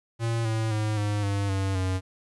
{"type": "tone with pitch steps", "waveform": "square", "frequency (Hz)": [115.3, 111.31, 107.45, 103.73, 100.14, 96.68, 93.33], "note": ["A#2", "A2", "A2", "G#2", "G2", "G2", "F#2"], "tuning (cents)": [-19, 20, -41, -2, 37, -23, 15], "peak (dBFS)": -25, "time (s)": [0.19, 2.01], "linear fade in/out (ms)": 50, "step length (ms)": 260, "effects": ["resampled to 24000 Hz", "11-bit"]}